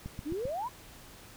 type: click train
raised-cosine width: 5 ms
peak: -26 dBFS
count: 4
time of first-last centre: 0.06-0.454 s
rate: 7.61 Hz
type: exponential sweep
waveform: sine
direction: up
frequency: 277.2 to 1053 Hz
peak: -32 dBFS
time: 0.25-0.69 s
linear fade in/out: 20 ms
effects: pink hiss -52 dBFS RMS until 1.36 s